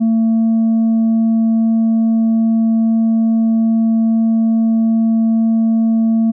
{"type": "tone with tanh clipping", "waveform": "sine", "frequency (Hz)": 225.2, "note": "A3", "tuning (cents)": 40, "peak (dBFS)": -11, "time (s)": [0, 6.32], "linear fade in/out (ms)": 20, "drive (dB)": 2, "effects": []}